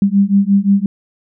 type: beating tone pair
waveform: sine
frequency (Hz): 196 / 201.7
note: G3 / G3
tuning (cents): 0 / +50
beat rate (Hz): 5.7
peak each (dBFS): -12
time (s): 0.02-0.86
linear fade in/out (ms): 2
effects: none

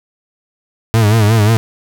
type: tone with vibrato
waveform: 40% pulse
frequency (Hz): 108.5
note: A2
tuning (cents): -24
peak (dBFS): -7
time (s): 0.94-1.57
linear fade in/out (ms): 0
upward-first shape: sine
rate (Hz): 5.6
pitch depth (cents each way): 100
effects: none

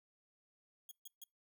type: tone bursts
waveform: 5% pulse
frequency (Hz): 3305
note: G#7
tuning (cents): -9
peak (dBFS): -40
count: 3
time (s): 0.89-1.239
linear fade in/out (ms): 2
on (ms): 23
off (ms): 140
effects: noise-tail reverb RT60 0.2 s tail -26 dB re dry

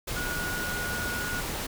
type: tone in noise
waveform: sine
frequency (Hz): 1449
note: F#6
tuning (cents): -37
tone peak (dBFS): -32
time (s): 0.16-1.41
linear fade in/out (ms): 10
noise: pink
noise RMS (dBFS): -33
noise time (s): 0.07-1.67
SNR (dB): -2
effects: none

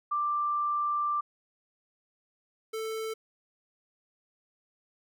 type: tone pair in turn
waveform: sine / square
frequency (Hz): 1180 / 442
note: D6 / A4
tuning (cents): +8 / +8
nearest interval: octave + perfect fourth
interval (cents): 1700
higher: first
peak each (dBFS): -26 / -33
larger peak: first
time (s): 0.11-1.21 / 2.73-3.14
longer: first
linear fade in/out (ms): 10
effects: none

